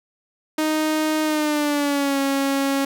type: tone with pitch glide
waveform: sawtooth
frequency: 310.5 to 275 Hz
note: D#4 to C#4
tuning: -3 to -14 cents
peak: -15 dBFS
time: 0.58-2.85 s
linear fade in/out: 5 ms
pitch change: -211 cents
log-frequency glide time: 1.23-2.19 s
effects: none